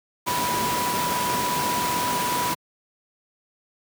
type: tone in noise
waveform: sine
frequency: 982 Hz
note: B5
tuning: 10 cents flat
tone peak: -24 dBFS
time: 0.26-2.55 s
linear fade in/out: 20 ms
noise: pink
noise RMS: -26 dBFS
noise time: 0.26-2.55 s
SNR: -1 dB
effects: high-pass 150 Hz 12 dB/octave